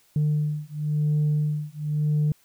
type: beating tone pair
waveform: sine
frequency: 149.8 / 150.76 Hz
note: D3 / D3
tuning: +35 / +46 cents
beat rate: 0.96 Hz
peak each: -23 dBFS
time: 0.16-2.32 s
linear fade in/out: 2 ms
effects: tanh soft clip ceiling -17 dBFS + white hiss -61 dBFS RMS until 2.44 s